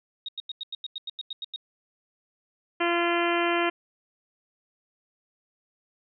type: tone bursts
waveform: sine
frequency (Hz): 3742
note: A#7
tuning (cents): +6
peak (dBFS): -31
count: 12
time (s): 0.26-1.561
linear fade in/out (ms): 2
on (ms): 25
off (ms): 91
type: harmonic tone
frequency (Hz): 343.6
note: F4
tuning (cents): -28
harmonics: 1 / 2 / 3 / 4 / 5 / 6 / 7 / 8 / 9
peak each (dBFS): -26 / -29 / -31 / -32 / -33 / -34 / -34 / -35 / -36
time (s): 2.8-3.7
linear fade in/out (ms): 10
effects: none